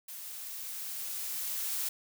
blue noise with level ramp, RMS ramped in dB -44 to -33 dBFS, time 0.08-1.89 s, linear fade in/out 5 ms, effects none

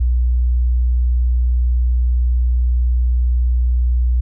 sine tone, 60.9 Hz, B1, 24 cents flat, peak -12 dBFS, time 0-4.21 s, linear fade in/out 10 ms, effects none

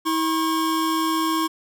square tone pair together, 322.3 / 1082 Hz, E4 / C#6, -39 / -42 cents, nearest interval octave + major sixth, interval 2097 cents, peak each -23 / -24 dBFS, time 0.05-1.48 s, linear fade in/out 20 ms, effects none

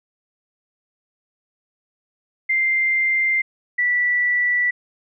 sine tone pair in turn, 2093 / 1961.3 Hz, C7 / B6, 0 / -13 cents, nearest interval minor second, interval 113 cents, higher first, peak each -16 dBFS, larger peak neither, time 2.49-3.42 / 3.78-4.71 s, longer neither, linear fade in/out 10 ms, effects none

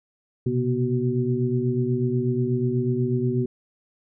sine tone cluster, 122.5 / 130.7 / 243.7 / 374.8 Hz, B2 / C3 / B3 / F#4, -14 / -1 / -23 / +22 cents, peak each -26 dBFS, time 0.46-3.46 s, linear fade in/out 5 ms, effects none

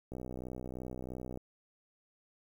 click train, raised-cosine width 2 ms, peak -29 dBFS, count 80, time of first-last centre 0.12-1.374 s, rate 63 Hz, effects 10-bit

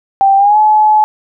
sine tone with pitch glide, 784 to 855 Hz, G5 to A5, 0 to -50 cents, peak -5 dBFS, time 0.21-1.04 s, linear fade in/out 0 ms, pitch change +150 cents, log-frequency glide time 0.37-0.58 s, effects none

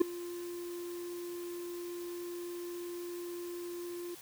triangle tone with ADSR envelope, 349.2 Hz, F4, in tune, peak -16 dBFS, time 0-4.15 s, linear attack 15 ms, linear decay 5 ms, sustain -21 dB, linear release 8 ms, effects white hiss -52 dBFS RMS until 4.21 s

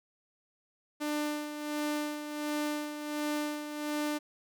sawtooth tone with tremolo, 298.1 Hz, D4, 26 cents sharp, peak -26 dBFS, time 1-4.19 s, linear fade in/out 20 ms, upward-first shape sine, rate 1.4 Hz, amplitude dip 60%, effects none

